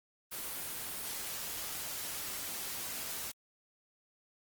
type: noise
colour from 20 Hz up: white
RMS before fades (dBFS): -40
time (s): 0.31-3.32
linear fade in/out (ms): 20
effects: Opus 24 kbps